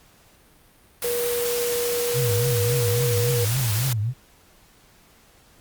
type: noise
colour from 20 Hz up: white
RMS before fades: -28 dBFS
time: 1.02-3.93 s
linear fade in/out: 2 ms
type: tone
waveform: sine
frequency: 480 Hz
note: B4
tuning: 49 cents flat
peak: -23 dBFS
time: 1.04-3.45 s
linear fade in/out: 5 ms
type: tone with vibrato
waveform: sine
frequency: 117.6 Hz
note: A#2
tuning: 16 cents sharp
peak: -21 dBFS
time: 2.13-4.14 s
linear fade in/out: 50 ms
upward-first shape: triangle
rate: 3.6 Hz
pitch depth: 270 cents each way
effects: pink hiss -55 dBFS RMS until 5.6 s + Opus 48 kbps